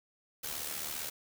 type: noise with amplitude modulation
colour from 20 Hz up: white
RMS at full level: -36 dBFS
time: 0.43-1.1 s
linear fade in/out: 10 ms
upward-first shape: sine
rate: 75.1 Hz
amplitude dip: 60%
effects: none